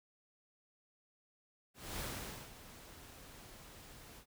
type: noise with ADSR envelope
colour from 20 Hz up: pink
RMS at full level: -41 dBFS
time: 1.74-4.26 s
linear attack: 250 ms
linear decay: 510 ms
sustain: -14 dB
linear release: 75 ms
effects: none